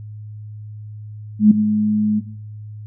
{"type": "tone with ADSR envelope", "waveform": "sine", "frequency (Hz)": 212, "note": "G#3", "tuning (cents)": 36, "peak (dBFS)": -3, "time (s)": [1.39, 2.21], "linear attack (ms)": 120, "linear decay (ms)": 5, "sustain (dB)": -11, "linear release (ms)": 27, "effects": ["noise-tail reverb RT60 0.7 s tail -17 dB re dry", "added 106 Hz sine -31 dBFS peak until 2.86 s"]}